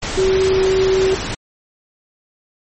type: tone in noise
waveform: sine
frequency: 380 Hz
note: F#4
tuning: 46 cents sharp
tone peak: -12 dBFS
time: 0.17-1.15 s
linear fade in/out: 10 ms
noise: pink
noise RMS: -23 dBFS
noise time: 0.02-1.35 s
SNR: +8 dB
effects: MP3 32 kbps